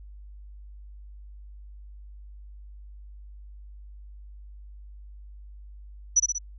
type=tone with echo; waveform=sine; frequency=5920 Hz; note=F#8; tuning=in tune; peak=-15 dBFS; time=6.16-6.2 s; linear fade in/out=10 ms; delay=62 ms; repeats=3; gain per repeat=-4 dB; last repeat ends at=6.386 s; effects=added 50 Hz sine -42 dBFS peak until 6.58 s